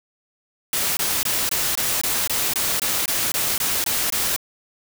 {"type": "noise bursts", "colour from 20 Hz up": "white", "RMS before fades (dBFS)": -22, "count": 14, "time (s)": [0.73, 4.363], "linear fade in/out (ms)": 2, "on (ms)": 240, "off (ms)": 21, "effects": []}